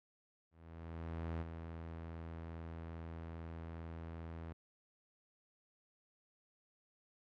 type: tone with ADSR envelope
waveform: sawtooth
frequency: 82.41 Hz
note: E2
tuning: in tune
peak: -34 dBFS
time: 0.51-4.53 s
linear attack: 900 ms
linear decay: 26 ms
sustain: -7 dB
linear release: 8 ms
effects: low-pass 2000 Hz 12 dB/octave + AAC 64 kbps